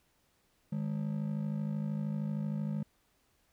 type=ring-modulated tone; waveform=triangle; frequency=179.6 Hz; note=F3; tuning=49 cents sharp; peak=-27 dBFS; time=0.72-2.83 s; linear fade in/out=5 ms; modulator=26.5 Hz; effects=pink hiss -72 dBFS RMS until 3.52 s